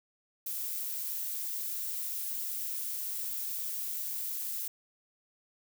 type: noise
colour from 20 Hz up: violet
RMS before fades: -36 dBFS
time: 0.46-4.68 s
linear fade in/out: 5 ms
effects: none